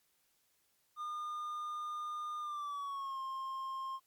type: tone with pitch glide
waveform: triangle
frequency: 1214 to 1063 Hz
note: D#6 to C6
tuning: -43 to +27 cents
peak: -36 dBFS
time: 0.96-4 s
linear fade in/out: 50 ms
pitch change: -230 cents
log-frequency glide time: 2.4-3.2 s
effects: white hiss -75 dBFS RMS until 4.06 s + MP3 96 kbps